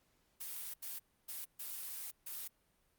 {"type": "noise bursts at uneven times", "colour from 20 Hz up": "blue", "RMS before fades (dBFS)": -44, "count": 5, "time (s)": [[0.4, 0.74], [0.82, 0.99], [1.28, 1.45], [1.59, 2.11], [2.26, 2.48]], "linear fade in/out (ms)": 10, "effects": ["pink hiss -75 dBFS RMS until 2.98 s", "Opus 48 kbps"]}